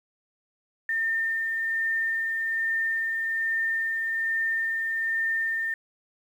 sine tone with tremolo, 1809 Hz, A6, 48 cents sharp, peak -23 dBFS, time 0.89-5.74 s, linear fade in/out 2 ms, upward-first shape sine, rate 1.2 Hz, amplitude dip 25%, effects 9-bit

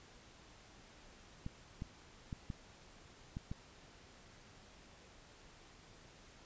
clicks, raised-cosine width 5 ms, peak -29 dBFS, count 6, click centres 1.464 / 1.821 / 2.328 / 2.502 / 3.369 / 3.515 s, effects pink hiss -60 dBFS RMS until 6.45 s + resampled to 16000 Hz

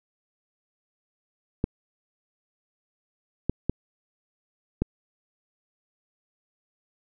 clicks, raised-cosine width 3 ms, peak -10 dBFS, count 4, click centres 1.641 / 3.496 / 3.696 / 4.82 s, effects none

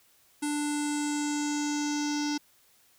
square tone with low-pass filter sweep, 294.4 Hz, D4, 4 cents sharp, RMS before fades -30 dBFS, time 0.42-2.38 s, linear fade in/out 10 ms, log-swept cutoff 9400 to 5500 Hz, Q 5.3, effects white hiss -63 dBFS RMS until 2.98 s

